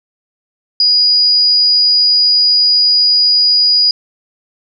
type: tone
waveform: sine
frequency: 4904 Hz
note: D#8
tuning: 26 cents flat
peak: -7 dBFS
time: 0.8-3.91 s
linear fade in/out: 2 ms
effects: none